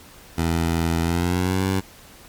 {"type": "tone with pitch glide", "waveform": "15% pulse", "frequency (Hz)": [83, 95.34], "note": ["E2", "G2"], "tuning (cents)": [12, -48], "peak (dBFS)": -13, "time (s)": [0.37, 1.81], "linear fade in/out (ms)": 20, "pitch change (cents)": 240, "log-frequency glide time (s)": [1.01, 1.63], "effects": ["pink hiss -46 dBFS RMS until 2.28 s", "MP3 96 kbps"]}